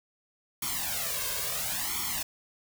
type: noise with flanger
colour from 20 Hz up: white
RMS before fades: -32 dBFS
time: 0.62-2.23 s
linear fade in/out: 5 ms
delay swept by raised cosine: 0.9 to 1.9 ms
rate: 0.73 Hz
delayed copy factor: +0.95
effects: none